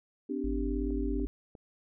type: chord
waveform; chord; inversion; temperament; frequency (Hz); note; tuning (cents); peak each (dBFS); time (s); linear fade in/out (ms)
sine; C suspended second; none; equal with one note detuned; 255.9 / 293.7 / 392; C4 / D4 / G4; -38 / 0 / 0; -35 / -34 / -37; 0.29-1.26; 10
type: tone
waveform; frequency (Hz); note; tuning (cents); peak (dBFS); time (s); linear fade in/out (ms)
sine; 50.8; G#1; -38; -32; 0.44-1.27; 0
type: clicks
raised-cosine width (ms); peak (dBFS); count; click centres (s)
2; -35; 3; 0.906 / 1.198 / 1.552
effects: none